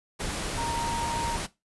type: tone in noise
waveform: sine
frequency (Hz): 932.3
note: A#5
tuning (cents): 0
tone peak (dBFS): -29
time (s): 0.57-1.37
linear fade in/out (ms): 20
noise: pink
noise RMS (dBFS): -32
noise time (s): 0.19-1.47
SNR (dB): 0
effects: noise-tail reverb RT60 0.2 s tail -17 dB re dry + resampled to 24000 Hz